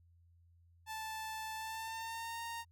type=tone with pitch glide; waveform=sawtooth; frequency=878 to 925.9 Hz; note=A5 to A#5; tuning=-4 to -12 cents; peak=-37 dBFS; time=0.86-2.65 s; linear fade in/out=50 ms; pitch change=+92 cents; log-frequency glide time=1.55-2.42 s; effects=added 85 Hz sine -63 dBFS peak until 2.71 s